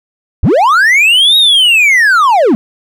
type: linear two-way sweep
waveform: triangle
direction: up then down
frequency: 41.2 to 3819 to 195.7 Hz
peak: -3 dBFS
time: 0.43-2.55 s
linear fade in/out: 0 ms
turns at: 1.37 s
effects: none